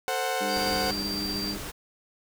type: chord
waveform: sawtooth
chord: F# diminished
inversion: first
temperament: equal with one note detuned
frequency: 447.4 / 523.3 / 740 Hz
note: A4 / C5 / F#5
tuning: +29 / 0 / 0 cents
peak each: -30 / -27 / -25 dBFS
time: 0.08-0.91 s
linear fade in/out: 0 ms
type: harmonic tone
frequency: 100 Hz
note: G2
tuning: 35 cents sharp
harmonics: 2 / 3 / 4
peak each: -35 / -36 / -41 dBFS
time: 0.4-1.59 s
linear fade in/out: 20 ms
type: tone with tremolo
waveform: triangle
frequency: 4705 Hz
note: D8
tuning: 2 cents sharp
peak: -28 dBFS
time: 0.48-1.56 s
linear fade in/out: 50 ms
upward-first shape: triangle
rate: 16 Hz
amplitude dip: 35%
type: noise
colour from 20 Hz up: pink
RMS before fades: -37 dBFS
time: 0.55-1.72 s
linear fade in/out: 20 ms
effects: none